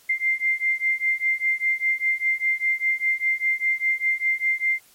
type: beating tone pair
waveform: sine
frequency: 2093 / 2098 Hz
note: C7 / C7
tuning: 0 / +4 cents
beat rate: 5 Hz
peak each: -23 dBFS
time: 0.09-4.8 s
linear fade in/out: 10 ms
effects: white hiss -55 dBFS RMS until 4.94 s + MP3 64 kbps